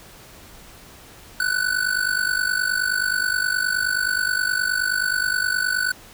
square tone with amplitude modulation, 1494 Hz, F#6, 16 cents sharp, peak -17 dBFS, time 1.4-5.92 s, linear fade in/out 2 ms, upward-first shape sine, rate 49.5 Hz, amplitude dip 80%, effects pink hiss -45 dBFS RMS until 6.13 s

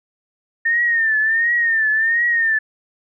sine tone with vibrato, 1817 Hz, A#6, 45 cents flat, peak -14 dBFS, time 0.65-2.59 s, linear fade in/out 10 ms, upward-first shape triangle, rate 1.4 Hz, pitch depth 98 cents each way, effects none

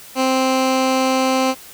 15% pulse tone with low-pass filter, 261.6 Hz, C4, in tune, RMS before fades -17 dBFS, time 0.15-1.55 s, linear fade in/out 50 ms, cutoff 6900 Hz, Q 0.95, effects white hiss -40 dBFS RMS until 1.73 s

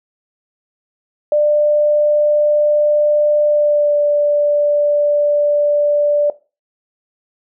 sine tone with pitch glide, 595 to 586.5 Hz, D5 to D5, +22 to -2 cents, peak -10 dBFS, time 1.32-6.3 s, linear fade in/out 2 ms, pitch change -24 cents, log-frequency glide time 3.44-3.96 s, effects noise-tail reverb RT60 0.3 s tail -18 dB re dry

